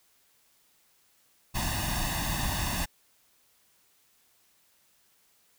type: noise with comb filter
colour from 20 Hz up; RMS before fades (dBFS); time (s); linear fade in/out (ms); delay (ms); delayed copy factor
pink; -30; 1.54-2.86; 20; 1.1; +0.9
effects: white hiss -66 dBFS RMS until 5.58 s

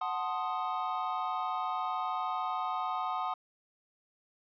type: chord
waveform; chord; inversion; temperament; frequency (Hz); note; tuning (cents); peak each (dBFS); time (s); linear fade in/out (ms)
triangle; F# diminished seventh; none; equal; 740 / 880 / 1046.5 / 1244.5; F#5 / A5 / C6 / Eb6; 0 / 0 / 0 / 0; -34 / -37 / -36 / -34; 0.01-3.34; 5
effects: resampled to 11025 Hz

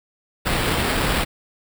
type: noise with sample-and-hold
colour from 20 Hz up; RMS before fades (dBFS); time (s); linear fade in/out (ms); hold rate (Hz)
pink; -21; 0.45-1.25; 20; 6300
effects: none

